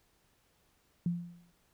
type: tone with exponential decay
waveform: sine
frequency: 173.1 Hz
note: F3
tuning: 15 cents flat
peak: -26 dBFS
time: 1.06-1.52 s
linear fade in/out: 2 ms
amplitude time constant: 98 ms
effects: pink hiss -71 dBFS RMS until 1.73 s